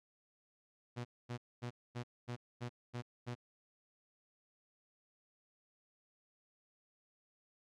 sawtooth tone bursts, 121.4 Hz, B2, 29 cents flat, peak -36 dBFS, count 8, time 0.96-3.352 s, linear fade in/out 20 ms, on 89 ms, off 240 ms, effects low-pass 6000 Hz 12 dB/octave

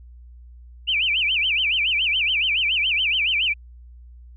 sine tone with vibrato, 2681 Hz, E7, 29 cents sharp, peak -18 dBFS, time 0.87-3.54 s, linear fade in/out 20 ms, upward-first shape sine, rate 7.1 Hz, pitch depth 270 cents each way, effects added 60 Hz sine -41 dBFS peak until 4.36 s

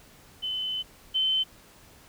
sine tone pair in turn, 3036 / 3070 Hz, F#7 / G7, +44 / -37 cents, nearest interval unison, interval 19 cents, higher second, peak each -28 / -22 dBFS, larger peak second, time 0.42-0.83 / 1.14-1.44 s, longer first, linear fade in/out 20 ms, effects pink hiss -54 dBFS RMS until 2.08 s

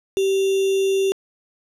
sine tone with sample-and-hold, 387.7 Hz, G4, 19 cents flat, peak -16 dBFS, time 0.17-1.12 s, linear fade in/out 0 ms, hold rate 3150 Hz, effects low-pass 11000 Hz 12 dB/octave

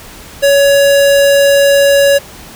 square tone, 561 Hz, C#5, 21 cents sharp, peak -6 dBFS, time 0.42-2.19 s, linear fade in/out 20 ms, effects pink hiss -33 dBFS RMS until 2.55 s

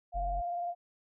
sine tone with vibrato, 698.5 Hz, F5, in tune, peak -32 dBFS, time 0.12-0.75 s, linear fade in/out 50 ms, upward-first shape square, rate 20 Hz, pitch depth 24 cents each way
triangle tone, 45.73 Hz, F#1, 20 cents flat, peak -32 dBFS, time 0.14-0.42 s, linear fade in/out 20 ms
effects none

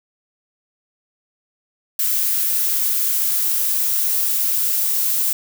violet noise with high-pass filter sweep, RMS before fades -19 dBFS, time 1.99-5.33 s, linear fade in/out 2 ms, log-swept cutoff 1400 to 770 Hz, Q 1.6, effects none

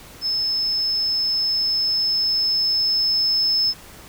sine tone with level ramp, 5230 Hz, E8, 15 cents flat, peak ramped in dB -19 to -15 dBFS, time 0.21-3.74 s, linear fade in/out 50 ms, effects tanh soft clip ceiling -12 dBFS + pink hiss -43 dBFS RMS until 4.08 s

